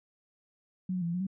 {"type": "tone with pitch steps", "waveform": "sine", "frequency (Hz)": [184.7, 182.1, 169.3, 170.5, 180.4, 191.8], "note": ["F#3", "F#3", "E3", "F3", "F#3", "G3"], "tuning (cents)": [-3, -27, 46, -41, -44, -37], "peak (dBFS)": -29, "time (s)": [0.89, 1.268], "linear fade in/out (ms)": 5, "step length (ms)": 63, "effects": []}